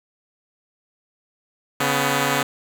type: tone pair together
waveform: 5% pulse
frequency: 140.3 / 250.2 Hz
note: C#3 / B3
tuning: +21 / +23 cents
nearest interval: minor seventh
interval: 1002 cents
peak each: -10 dBFS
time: 1.8-2.43 s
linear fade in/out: 5 ms
effects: none